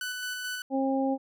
sawtooth tone with tremolo, 1494 Hz, F#6, 16 cents sharp, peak -28 dBFS, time 0.01-0.62 s, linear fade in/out 2 ms, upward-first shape square, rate 4.6 Hz, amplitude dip 25%
harmonic tone, 268.6 Hz, C4, 46 cents sharp, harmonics 1 / 2 / 3, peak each -26 / -30 / -32 dBFS, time 0.7-1.18 s, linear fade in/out 50 ms
effects none

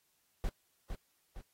brown noise with echo, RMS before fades -33 dBFS, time 0.44-0.49 s, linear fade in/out 0 ms, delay 460 ms, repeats 2, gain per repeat -6 dB, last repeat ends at 1.41 s, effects white hiss -75 dBFS RMS until 1.53 s + AAC 48 kbps

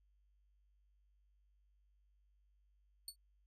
20% pulse tone with exponential decay, 4435 Hz, C#8, in tune, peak -35 dBFS, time 3.08-3.16 s, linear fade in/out 2 ms, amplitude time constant 17 ms, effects added 50 Hz sine -70 dBFS peak until 3.46 s + resampled to 32000 Hz

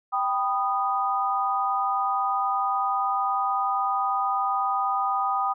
sine chord, G augmented, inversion none, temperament equal with one note detuned, 784 / 987.8 / 1237.3 Hz, G5 / B5 / D#6, 0 / 0 / -10 cents, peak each -26 / -30 / -25 dBFS, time 0.12-5.54 s, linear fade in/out 20 ms, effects none

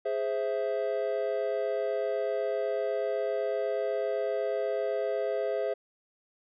triangle chord, Ab augmented, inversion none, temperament equal, 415.3 / 523.3 / 659.3 Hz, Ab4 / C5 / E5, 0 / 0 / 0 cents, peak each -30 dBFS, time 0.05-5.74 s, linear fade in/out 10 ms, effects resampled to 11025 Hz

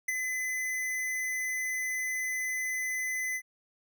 square tone with ADSR envelope, 2022 Hz, B6, 40 cents sharp, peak -26 dBFS, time 0.08-3.42 s, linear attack 8 ms, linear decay 18 ms, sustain -5 dB, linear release 64 ms, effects none

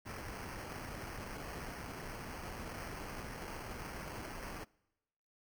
pink noise with sample-and-hold, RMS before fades -45 dBFS, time 0.05-4.65 s, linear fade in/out 20 ms, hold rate 3675 Hz, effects noise-tail reverb RT60 1.0 s tail -25 dB re dry

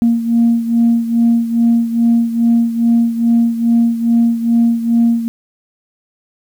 sine beating tone pair, 232.2 / 234.6 Hz, A#3 / A#3, -7 / +11 cents, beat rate 2.4 Hz, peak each -10 / -15 dBFS, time 0.02-5.28 s, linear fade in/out 0 ms, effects tanh soft clip ceiling -4 dBFS + 7-bit

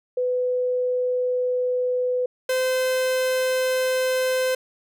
sine / 45% pulse tone pair in turn, 499.7 / 514.6 Hz, B4 / C5, +20 / -29 cents, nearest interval minor second, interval 51 cents, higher second, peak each -20 dBFS, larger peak neither, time 0.17-2.26 / 2.49-4.55 s, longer first, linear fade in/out 5 ms, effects none

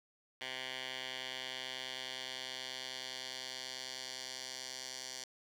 10% pulse tone with band-pass filter sweep, 129.5 Hz, C3, 17 cents flat, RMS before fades -44 dBFS, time 0.41-5.24 s, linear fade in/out 2 ms, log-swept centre 2800 to 5400 Hz, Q 1.9, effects 10-bit

